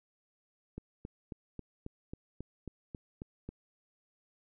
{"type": "click train", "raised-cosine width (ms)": 3, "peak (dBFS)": -28, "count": 11, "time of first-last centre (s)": [0.78, 3.49], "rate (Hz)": 3.69, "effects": []}